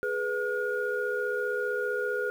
sine tone cluster, 419.7 / 494.9 / 1434 Hz, G#4 / B4 / F6, +18 / +4 / +45 cents, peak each -31 dBFS, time 0.03-2.3 s, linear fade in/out 0 ms, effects tanh soft clip ceiling -17 dBFS + 9-bit

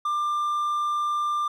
triangle tone, 1191 Hz, D6, 24 cents sharp, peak -21 dBFS, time 0.05-1.48 s, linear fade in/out 5 ms, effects none

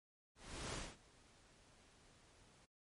pink noise with ADSR envelope, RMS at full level -44 dBFS, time 0.35-2.66 s, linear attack 380 ms, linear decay 230 ms, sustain -23 dB, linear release 14 ms, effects low-pass 10000 Hz 12 dB/octave + MP3 48 kbps

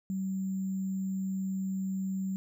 sine tone with sample-and-hold, 190.8 Hz, G3, 47 cents flat, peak -30 dBFS, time 0.1-2.36 s, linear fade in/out 0 ms, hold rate 7350 Hz, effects none

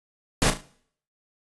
pink noise with echo, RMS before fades -20 dBFS, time 0.42-0.5 s, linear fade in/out 0 ms, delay 36 ms, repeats 3, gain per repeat -9 dB, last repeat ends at 0.608 s, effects noise-tail reverb RT60 0.6 s tail -20 dB re dry + resampled to 24000 Hz

